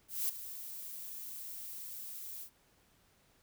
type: noise with ADSR envelope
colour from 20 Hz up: violet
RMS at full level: -32 dBFS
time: 0.08-2.5 s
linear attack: 210 ms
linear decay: 9 ms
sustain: -13 dB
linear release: 78 ms
effects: pink hiss -69 dBFS RMS until 3.42 s